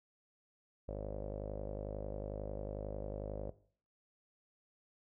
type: tone with low-pass filter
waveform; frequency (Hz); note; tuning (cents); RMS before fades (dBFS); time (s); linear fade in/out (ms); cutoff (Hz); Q
sawtooth; 51.1; G#1; -27; -42; 0.88-3.5; 5; 560; 6.7
effects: noise-tail reverb RT60 0.5 s tail -17 dB re dry